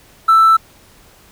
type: tone with hard clipping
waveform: triangle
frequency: 1324 Hz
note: E6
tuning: 7 cents sharp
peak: -6 dBFS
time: 0.28-0.57 s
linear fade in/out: 10 ms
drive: 2 dB
effects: pink hiss -47 dBFS RMS until 1.31 s